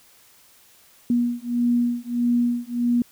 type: beating tone pair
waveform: sine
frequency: 239.6 / 241.2 Hz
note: A#3 / B3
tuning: +48 / -41 cents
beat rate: 1.6 Hz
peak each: -22 dBFS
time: 1.1-3.02 s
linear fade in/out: 2 ms
effects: white hiss -54 dBFS RMS until 3.11 s